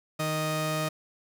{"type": "tone pair together", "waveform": "sawtooth", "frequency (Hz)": [155.56, 622.2], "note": ["D#3", "D#5"], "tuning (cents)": [0, 0], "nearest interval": "2 octaves", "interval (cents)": 2400, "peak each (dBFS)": [-26, -25], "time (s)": [0.19, 0.89], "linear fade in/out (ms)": 10, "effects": []}